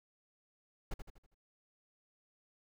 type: noise with echo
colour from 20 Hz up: brown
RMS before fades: -37 dBFS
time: 0.91-0.94 s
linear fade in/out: 5 ms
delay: 81 ms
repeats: 5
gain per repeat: -7 dB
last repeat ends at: 1.345 s
effects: none